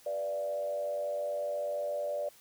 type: tone with frequency modulation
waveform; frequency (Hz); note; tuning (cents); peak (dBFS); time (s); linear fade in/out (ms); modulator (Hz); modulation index
sine; 587.3; D5; 0; -31; 0.06-2.29; 5; 94.3; 0.65
effects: white hiss -59 dBFS RMS until 2.4 s